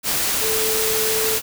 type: tone in noise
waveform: sine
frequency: 440 Hz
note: A4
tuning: in tune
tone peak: -23 dBFS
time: 0.4-1.4 s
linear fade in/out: 50 ms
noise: white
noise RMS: -21 dBFS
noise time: 0.03-1.42 s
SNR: -5 dB
effects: none